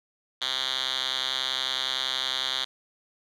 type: tone with band-pass filter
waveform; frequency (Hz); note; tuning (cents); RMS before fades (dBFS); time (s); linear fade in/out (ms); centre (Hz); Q
5% pulse; 130.81; C3; 0; -29; 0.41-2.65; 10; 3400; 4.1
effects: none